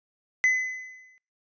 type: tone with exponential decay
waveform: triangle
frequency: 2023 Hz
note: B6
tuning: 41 cents sharp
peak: -15 dBFS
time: 0.44-1.18 s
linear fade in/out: 0 ms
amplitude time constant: 160 ms
effects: noise-tail reverb RT60 0.4 s tail -25 dB re dry + resampled to 16000 Hz